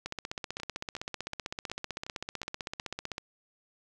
two click trains, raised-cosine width 0.2 ms, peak -18 / -24 dBFS, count 50 / 7, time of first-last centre 0.06-3.181 / 0.6-2.798 s, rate 15.7 / 2.73 Hz, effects none

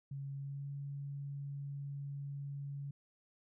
sine tone with pitch glide, 138.59 to 140.85 Hz, C#3 to C#3, 0 to +28 cents, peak -40 dBFS, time 0.11-2.91 s, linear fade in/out 5 ms, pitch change +28 cents, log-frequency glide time 0.37-0.7 s, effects none

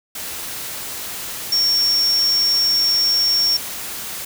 sine tone in noise, 5500 Hz, F8, 27 cents flat, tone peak -14 dBFS, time 1.52-3.57 s, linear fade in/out 5 ms, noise white, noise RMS -29 dBFS, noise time 0.15-4.25 s, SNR +12 dB, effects none

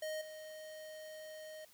square tone with level steps, 622.3 Hz, D#5, in tune, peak -39 / -48 dBFS, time 0.02-1.65 s, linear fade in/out 5 ms, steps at 0.21 s, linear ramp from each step 5 ms, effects white hiss -64 dBFS RMS until 1.73 s

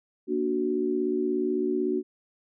sine chord, Bb augmented, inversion none, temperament equal with one note detuned, 236.2 / 293.7 / 370 Hz, Bb3 / D4 / F#4, +23 / 0 / 0 cents, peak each -31 / -29 / -26 dBFS, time 0.27-2.03 s, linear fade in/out 50 ms, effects none

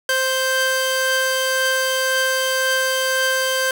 sawtooth tone pair together, 523.3 / 1568 Hz, C5 / G6, 0 / 0 cents, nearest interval octave + perfect fifth, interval 1900 cents, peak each -17 / -16 dBFS, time 0.09-3.71 s, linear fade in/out 2 ms, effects none

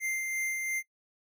square tone with tremolo, 2093 Hz, C7, in tune, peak -30 dBFS, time 0-0.83 s, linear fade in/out 50 ms, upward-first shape sine, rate 2.9 Hz, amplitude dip 30%, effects noise-tail reverb RT60 0.1 s tail -20 dB re dry

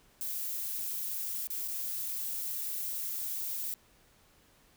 violet noise with dropouts, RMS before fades -36 dBFS, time 0.21-3.74 s, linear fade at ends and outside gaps 0 ms, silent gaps 1.471-1.503 / 1.677-1.683 s, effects pink hiss -64 dBFS RMS until 4.76 s

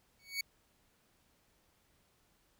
25% pulse tone with exponential growth, 2235 Hz, C#7, 14 cents sharp, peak -27 dBFS, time 0.19-0.41 s, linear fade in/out 5 ms, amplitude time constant 47 ms, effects pink hiss -72 dBFS RMS until 2.59 s

